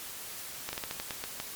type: slowing click train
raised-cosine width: 0.2 ms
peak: -17 dBFS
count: 9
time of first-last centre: 0.69-1.4 s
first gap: 40 ms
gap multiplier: 1.22
effects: white hiss -42 dBFS RMS until 1.55 s + MP3 96 kbps